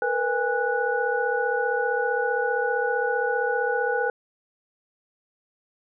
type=tone cluster; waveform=sine; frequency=459.7 / 495 / 818 / 1475 Hz; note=A#4 / B4 / G#5 / F#6; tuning=-24 / +4 / -26 / -6 cents; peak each=-28 / -26 / -28 / -27 dBFS; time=0.02-4.1 s; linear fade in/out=2 ms; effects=none